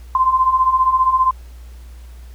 sine beating tone pair, 1027 / 1042 Hz, C6 / C6, -33 / -7 cents, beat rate 15 Hz, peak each -18 / -13 dBFS, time 0.15-1.31 s, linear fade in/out 2 ms, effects added 60 Hz sine -34 dBFS peak until 2.34 s + pink hiss -51 dBFS RMS until 2.34 s

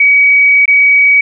sine tone with dropouts, 2266 Hz, C#7, 37 cents sharp, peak -4 dBFS, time 0-1.21 s, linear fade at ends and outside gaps 5 ms, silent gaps 0.657-0.678 s, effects none

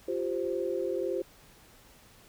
sine chord, F suspended second, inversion none, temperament equal with one note detuned, 349.2 / 390.6 / 523.3 Hz, F4 / G4 / C5, 0 / -6 / 0 cents, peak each -33 dBFS, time 0.08-1.22 s, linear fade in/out 5 ms, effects pink hiss -57 dBFS RMS until 2.28 s

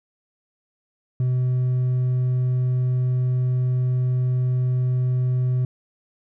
sine tone with hard clipping, 126.5 Hz, B2, 42 cents sharp, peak -19 dBFS, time 1.2-5.65 s, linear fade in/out 2 ms, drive 2 dB, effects none

